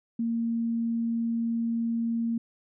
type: tone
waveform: sine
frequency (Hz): 230.8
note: A#3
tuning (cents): -17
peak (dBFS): -25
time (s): 0.19-2.38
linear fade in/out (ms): 5
effects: none